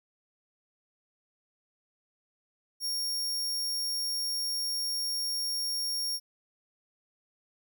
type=tone; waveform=sawtooth; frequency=5550 Hz; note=F8; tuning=12 cents flat; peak=-27 dBFS; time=2.8-6.2 s; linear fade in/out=50 ms; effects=none